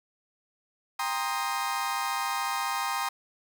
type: chord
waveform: 35% pulse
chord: C minor seventh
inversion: second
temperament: equal with one note detuned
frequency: 795.9 / 932.3 / 1046.5 / 1244.5 Hz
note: G5 / Bb5 / C6 / Eb6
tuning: +26 / 0 / 0 / 0 cents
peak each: -32 dBFS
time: 0.99-3.09 s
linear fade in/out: 5 ms
effects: none